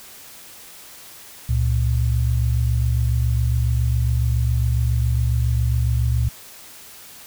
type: tone pair together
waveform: sine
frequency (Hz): 69.3 / 116.55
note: C#2 / A#2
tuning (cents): 0 / 0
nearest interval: major sixth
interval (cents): 900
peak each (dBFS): -19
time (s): 1.49-6.29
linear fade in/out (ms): 5
effects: white hiss -42 dBFS RMS until 7.26 s